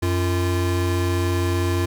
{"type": "tone pair together", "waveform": "square", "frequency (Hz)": [91.52, 346], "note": ["F#2", "F4"], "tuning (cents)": [-18, -16], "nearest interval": "octave + major seventh", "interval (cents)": 2302, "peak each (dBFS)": [-21, -25], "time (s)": [0.02, 1.86], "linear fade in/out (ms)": 10, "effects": []}